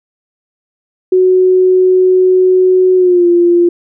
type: tone with pitch glide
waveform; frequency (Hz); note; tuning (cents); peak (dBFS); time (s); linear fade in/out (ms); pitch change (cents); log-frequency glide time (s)
sine; 370 to 347.2; F#4 to F4; 0 to -10; -5; 1.12-3.69; 5; -110; 2.96-3.27
effects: none